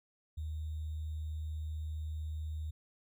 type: tone with sample-and-hold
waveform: sine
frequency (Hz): 77.78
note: D#2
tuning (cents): 0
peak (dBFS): -36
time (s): 0.37-2.71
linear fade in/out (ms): 10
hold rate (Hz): 3675
effects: none